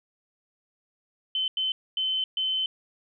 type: tone bursts at uneven times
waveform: sine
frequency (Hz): 3062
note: G7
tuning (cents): -41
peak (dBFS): -24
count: 4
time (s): 1.35-1.48 / 1.57-1.72 / 1.97-2.24 / 2.37-2.66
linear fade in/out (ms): 2
effects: none